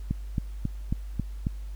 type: click train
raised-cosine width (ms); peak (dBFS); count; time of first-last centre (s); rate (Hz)
5; -14; 6; 0.11-1.469; 3.68
effects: added 50 Hz sine -34 dBFS peak until 1.75 s + pink hiss -58 dBFS RMS until 1.75 s

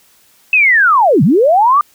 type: linear two-way sweep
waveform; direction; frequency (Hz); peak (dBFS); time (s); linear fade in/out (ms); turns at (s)
sine; down then up; 2637 to 128.5 to 1216; -6; 0.53-1.81; 2; 1.23
effects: white hiss -50 dBFS RMS until 1.94 s

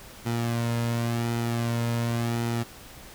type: tone with flanger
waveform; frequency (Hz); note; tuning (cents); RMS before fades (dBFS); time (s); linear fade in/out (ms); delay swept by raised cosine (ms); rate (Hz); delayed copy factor
sawtooth; 117.3; A#2; +11; -27; 0.25-2.64; 20; 1.8 to 2.64; 0.91; -0.55
effects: pink hiss -46 dBFS RMS until 3.14 s

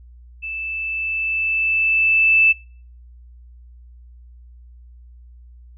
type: tone with level ramp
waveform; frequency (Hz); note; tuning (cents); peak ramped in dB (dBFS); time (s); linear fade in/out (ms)
sine; 2637; E7; 0; -26 to -10; 0.42-2.53; 20
effects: noise-tail reverb RT60 0.5 s tail -26 dB re dry + added 60 Hz sine -41 dBFS peak until 5.77 s

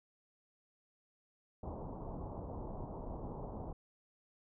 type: low-pass noise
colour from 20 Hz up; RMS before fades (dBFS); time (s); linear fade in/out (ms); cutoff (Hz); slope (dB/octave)
pink; -44; 1.63-3.73; 5; 1000; 48
effects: none

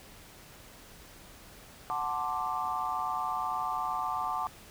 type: chord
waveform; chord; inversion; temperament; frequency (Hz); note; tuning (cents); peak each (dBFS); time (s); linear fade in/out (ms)
sine; D dominant seventh; first; equal; 740 / 880 / 1046.5 / 1174.7; F#5 / A5 / C6 / D6; 0 / 0 / 0 / 0; -36 / -35 / -37 / -34; 1.9-4.47; 0
effects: pink hiss -52 dBFS RMS until 4.7 s

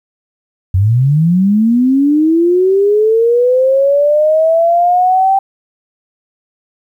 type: linear sweep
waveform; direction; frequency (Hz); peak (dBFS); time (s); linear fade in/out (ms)
sine; up; 88.4 to 784; -7; 0.74-5.39; 5
effects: 8-bit

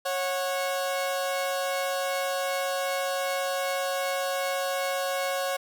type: tone pair together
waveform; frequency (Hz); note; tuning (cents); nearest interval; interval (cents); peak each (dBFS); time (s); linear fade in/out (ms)
sawtooth; 550 / 734.2; C#5 / F#5; -14 / -14; perfect fourth; 500; -24 / -28; 0.05-5.57; 10
effects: none

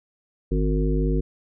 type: harmonic tone with a mistuned harmonic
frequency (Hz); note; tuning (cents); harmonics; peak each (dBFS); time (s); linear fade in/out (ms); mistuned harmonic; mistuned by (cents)
51.91; G#1; 0; 1 / 3 / 5 / 7 / 9; -21 / -26 / -28 / -29 / -31; 0.51-1.21; 10; 9; -33
effects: none

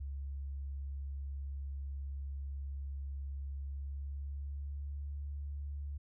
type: tone with pitch glide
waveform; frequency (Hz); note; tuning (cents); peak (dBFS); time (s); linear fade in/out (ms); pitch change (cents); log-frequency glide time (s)
sine; 69.2 to 71.47; C#2 to D2; -2 to -47; -38; 0-5.98; 10; +55; 3.57-5.15
effects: none

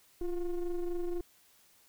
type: ring-modulated tone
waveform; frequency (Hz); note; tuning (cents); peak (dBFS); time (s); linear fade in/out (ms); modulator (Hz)
triangle; 180; F#3; -47; -26; 0.21-1.21; 5; 168
effects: white hiss -64 dBFS RMS until 1.88 s

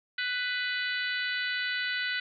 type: harmonic tone with a mistuned harmonic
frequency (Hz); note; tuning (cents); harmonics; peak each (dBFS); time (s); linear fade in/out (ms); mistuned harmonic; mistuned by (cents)
496.4; B4; +9; 3 / 4 / 5 / 6 / 7 / 8 / 9; -32 / -34 / -40 / -38 / -43 / -38 / -45; 0.18-2.2; 5; 9; +17
effects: none

